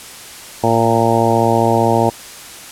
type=harmonic tone with a mistuned harmonic; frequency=115.1 Hz; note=A#2; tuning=22 cents flat; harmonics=1 / 2 / 3 / 4 / 5 / 6 / 7 / 8; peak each=-19 / -19 / -19 / -19 / -19 / -19 / -19 / -19 dBFS; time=0.63-2.1 s; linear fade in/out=10 ms; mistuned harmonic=1; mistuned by=-33 cents; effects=white hiss -34 dBFS RMS until 2.71 s + low-pass 11000 Hz 12 dB/octave